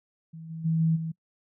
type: tone with level steps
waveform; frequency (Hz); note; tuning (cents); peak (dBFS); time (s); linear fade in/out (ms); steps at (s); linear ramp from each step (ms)
sine; 162.1; E3; -29; -39 / -34 / -22 / -20 / -29; 0.33-1.12; 10; 0.49 / 0.64 / 0.79 / 0.95; 20
effects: noise-tail reverb RT60 0.1 s tail -24 dB re dry